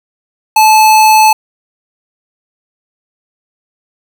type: tone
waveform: square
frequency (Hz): 868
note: A5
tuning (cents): -24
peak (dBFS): -4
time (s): 0.56-1.33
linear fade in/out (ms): 5
effects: none